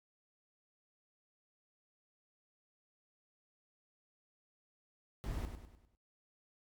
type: noise with echo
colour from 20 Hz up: brown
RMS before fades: -39 dBFS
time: 5.24-5.45 s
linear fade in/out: 0 ms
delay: 100 ms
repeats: 5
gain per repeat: -7 dB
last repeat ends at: 5.95 s
effects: noise-tail reverb RT60 0.1 s tail -20 dB re dry + MP3 96 kbps